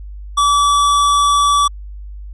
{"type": "tone", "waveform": "square", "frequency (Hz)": 1151, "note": "D6", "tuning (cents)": -35, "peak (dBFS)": -11, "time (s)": [0.37, 1.68], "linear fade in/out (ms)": 10, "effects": ["added 50 Hz sine -28 dBFS peak until 2.33 s", "resampled to 24000 Hz"]}